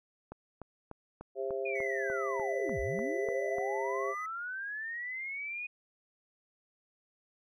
click train, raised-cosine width 1 ms, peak -29 dBFS, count 12, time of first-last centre 0.32-3.584 s, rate 3.37 Hz
harmonic tone, 133.6 Hz, C3, 36 cents sharp, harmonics 3 / 4 / 5, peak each -35 / -37 / -39 dBFS, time 1.35-4.15 s, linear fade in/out 50 ms
sine linear two-way sweep, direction down then up, 2489 to 46.25 to 2489 Hz, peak -36 dBFS, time 1.65-5.67 s, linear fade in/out 10 ms, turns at 2.8 s
triangle tone, 1992 Hz, B6, 14 cents sharp, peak -39 dBFS, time 1.75-4.26 s, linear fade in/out 5 ms
effects none

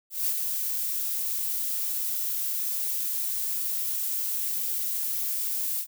violet noise with ADSR envelope, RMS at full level -25 dBFS, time 0.1-5.87 s, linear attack 170 ms, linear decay 61 ms, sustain -4 dB, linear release 75 ms, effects none

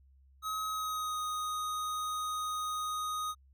square tone with pitch glide, 1273 to 1246.1 Hz, D#6 to D#6, +39 to +2 cents, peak -34 dBFS, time 0.42-3.35 s, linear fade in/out 50 ms, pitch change -37 cents, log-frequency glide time 0.68-1.19 s, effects added 67 Hz sine -59 dBFS peak until 3.53 s

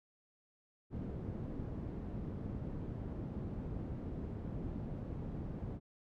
white low-pass noise, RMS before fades -42 dBFS, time 0.9-5.8 s, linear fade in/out 50 ms, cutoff 210 Hz, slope 12 dB/octave, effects none

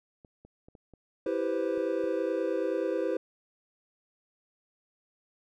clicks, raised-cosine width 2 ms, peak -38 dBFS, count 8, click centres 0.248 / 0.45 / 0.685 / 0.752 / 0.937 / 1.263 / 1.777 / 2.04 s
triangle chord, C major seventh, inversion first, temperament equal, 329.6 / 392 / 493.9 / 523.3 Hz, E4 / G4 / B4 / C5, 0 / 0 / 0 / 0 cents, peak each -31 / -31 / -31 / -31 dBFS, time 1.26-3.17 s, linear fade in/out 5 ms
effects none

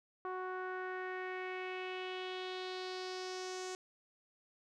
sawtooth tone with low-pass filter sweep, 370 Hz, F#4, in tune, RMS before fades -42 dBFS, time 0.25-3.75 s, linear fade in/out 0 ms, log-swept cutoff 1200 to 6800 Hz, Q 3, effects none

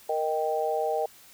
sine chord, Eb major, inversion second, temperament equal, 466.2 / 622.3 / 784 Hz, Bb4 / Eb5 / G5, 0 / 0 / 0 cents, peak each -29 dBFS, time 0.09-1.06 s, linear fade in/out 5 ms, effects white hiss -53 dBFS RMS until 1.33 s

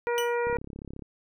harmonic tone, 476.9 Hz, A#4, 39 cents sharp, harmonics 1 / 2 / 3 / 4 / 5, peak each -26 / -32 / -36 / -38 / -40 dBFS, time 0.07-0.57 s, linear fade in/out 0 ms
sawtooth tone with exponential decay, 2962 Hz, F#7, 1 cent sharp, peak -24 dBFS, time 0.18-0.36 s, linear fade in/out 0 ms, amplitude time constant 38 ms
click train, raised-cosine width 3 ms, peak -27 dBFS, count 20, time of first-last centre 0.47-1.022 s, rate 34.4 Hz
effects none

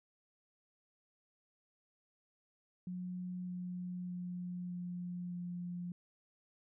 sine tone with pitch steps, 180.8 / 179.65 / 178.52 / 177.39 / 176.26 Hz, F#3 / F3 / F3 / F3 / F3, -40 / +49 / +38 / +27 / +16 cents, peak -39 dBFS, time 2.87-5.92 s, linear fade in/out 2 ms, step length 610 ms, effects none

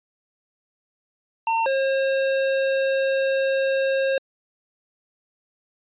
square tone pair in turn, 907 / 537.8 Hz, A#5 / C5, -48 / +47 cents, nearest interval major sixth, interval 905 cents, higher first, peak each -20 dBFS, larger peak neither, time 1.47-1.66 / 1.66-4.18 s, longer second, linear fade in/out 2 ms, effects resampled to 8000 Hz

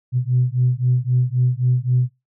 sine beating tone pair, 123.47 / 127.27 Hz, B2 / C3, 0 / -48 cents, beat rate 3.8 Hz, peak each -18 dBFS, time 0.12-2.1 s, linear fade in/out 50 ms, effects noise-tail reverb RT60 0.2 s tail -18 dB re dry + tanh soft clip ceiling -8 dBFS

